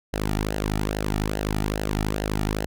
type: tone with flanger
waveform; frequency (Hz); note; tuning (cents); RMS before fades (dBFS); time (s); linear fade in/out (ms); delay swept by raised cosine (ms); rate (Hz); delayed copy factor
sawtooth; 51.91; G#1; 0; -26; 0.13-2.66; 5; 0.84 to 1.94; 2.4; -0.7
effects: none